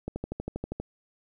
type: click train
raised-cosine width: 2 ms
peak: -19 dBFS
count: 10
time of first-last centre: 0.08-0.8 s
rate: 12.5 Hz
effects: 10-bit